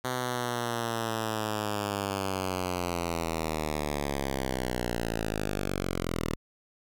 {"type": "linear sweep", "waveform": "5% pulse", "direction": "down", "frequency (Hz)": [127.6, 38.85], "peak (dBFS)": -18, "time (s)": [0.04, 6.36], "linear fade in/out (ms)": 10, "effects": []}